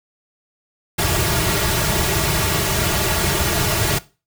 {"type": "noise with comb filter", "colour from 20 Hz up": "pink", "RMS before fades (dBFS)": -19, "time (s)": [0.98, 3.99], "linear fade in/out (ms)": 10, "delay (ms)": 3.9, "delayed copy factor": -1, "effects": ["noise-tail reverb RT60 0.3 s tail -18 dB re dry"]}